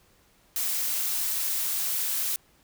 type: noise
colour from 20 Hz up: blue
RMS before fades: -28 dBFS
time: 0.56-2.36 s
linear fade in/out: 0 ms
effects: pink hiss -62 dBFS RMS until 2.63 s